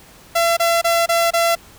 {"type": "tone bursts", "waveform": "sawtooth", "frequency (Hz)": 676, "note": "E5", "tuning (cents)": 43, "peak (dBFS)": -10, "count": 5, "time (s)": [0.35, 1.554], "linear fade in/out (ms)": 10, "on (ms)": 220, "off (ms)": 26, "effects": ["pink hiss -45 dBFS RMS until 1.78 s"]}